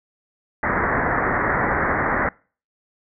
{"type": "low-pass noise", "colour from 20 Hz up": "white", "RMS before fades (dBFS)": -21, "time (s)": [0.63, 2.29], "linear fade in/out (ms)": 2, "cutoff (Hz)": 2000, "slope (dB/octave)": 96, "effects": ["noise-tail reverb RT60 0.4 s tail -25 dB re dry"]}